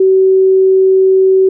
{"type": "tone", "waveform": "sine", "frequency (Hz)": 380, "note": "F#4", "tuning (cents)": 46, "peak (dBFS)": -5, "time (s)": [0, 1.49], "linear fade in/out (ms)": 5, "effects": []}